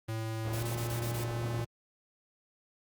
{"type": "tone with pitch glide", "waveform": "square", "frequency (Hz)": [111.6, 117.62], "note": ["A2", "A#2"], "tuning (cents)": [25, 16], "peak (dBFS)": -33, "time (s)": [0.08, 1.65], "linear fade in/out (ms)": 10, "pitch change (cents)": 91, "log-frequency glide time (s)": [0.52, 0.66]}
{"type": "low-pass noise", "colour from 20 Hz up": "pink", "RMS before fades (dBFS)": -41, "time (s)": [0.44, 1.63], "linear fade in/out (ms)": 10, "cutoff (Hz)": 1000, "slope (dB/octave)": 12}
{"type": "noise bursts", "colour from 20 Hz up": "white", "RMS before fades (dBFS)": -43, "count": 6, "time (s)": [0.53, 1.24], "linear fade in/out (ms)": 5, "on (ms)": 100, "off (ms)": 22}
{"effects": ["high-pass 60 Hz 12 dB/octave", "Opus 32 kbps"]}